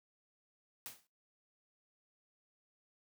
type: noise with exponential decay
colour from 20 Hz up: white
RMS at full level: -43 dBFS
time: 0.86-1.07 s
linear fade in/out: 0 ms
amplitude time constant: 45 ms
effects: noise-tail reverb RT60 0.3 s tail -23 dB re dry + high-pass 100 Hz 12 dB/octave